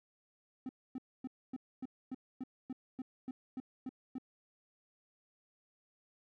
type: tone bursts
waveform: triangle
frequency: 258.1 Hz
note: C4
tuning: 23 cents flat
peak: -36 dBFS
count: 13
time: 0.66-4.183 s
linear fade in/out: 2 ms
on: 31 ms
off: 260 ms
effects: none